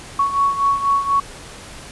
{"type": "beating tone pair", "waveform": "sine", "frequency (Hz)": [1113, 1117.1], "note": ["C#6", "C#6"], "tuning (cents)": [7, 13], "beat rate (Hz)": 4.1, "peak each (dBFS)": [-16, -21], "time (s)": [0.19, 1.2], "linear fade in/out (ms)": 5, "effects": ["pink hiss -37 dBFS RMS until 1.91 s", "resampled to 24000 Hz"]}